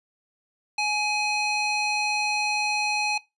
square tone with band-pass filter, 839 Hz, G#5, 17 cents sharp, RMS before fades -25 dBFS, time 0.78-3.18 s, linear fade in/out 5 ms, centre 3100 Hz, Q 1.3, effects noise-tail reverb RT60 0.2 s tail -19 dB re dry + resampled to 24000 Hz

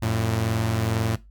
sawtooth tone pair together, 90.2 / 112.35 Hz, F#2 / A2, -44 / +37 cents, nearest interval major third, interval 381 cents, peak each -24 / -19 dBFS, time 0.02-1.16 s, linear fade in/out 10 ms, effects noise-tail reverb RT60 0.2 s tail -17 dB re dry + added 50 Hz sine -46 dBFS peak until 1.3 s

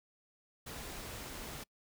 pink noise, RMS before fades -45 dBFS, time 0.66-1.64 s, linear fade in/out 10 ms, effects noise-tail reverb RT60 0.1 s tail -26 dB re dry

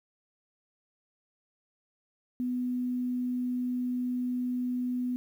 sine tone, 248.7 Hz, B3, 12 cents sharp, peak -28 dBFS, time 2.4-5.16 s, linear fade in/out 0 ms, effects 10-bit

